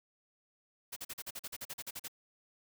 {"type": "noise bursts", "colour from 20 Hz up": "white", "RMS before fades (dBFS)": -42, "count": 14, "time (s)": [0.92, 2.082], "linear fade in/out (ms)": 10, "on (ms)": 44, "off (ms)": 42, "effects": []}